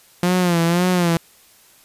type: tone with vibrato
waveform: sawtooth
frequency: 174.61 Hz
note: F3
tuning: in tune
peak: -11 dBFS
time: 0.23-1.17 s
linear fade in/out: 2 ms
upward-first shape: sine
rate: 1.9 Hz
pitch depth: 80 cents each way
effects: white hiss -51 dBFS RMS until 1.84 s + resampled to 32000 Hz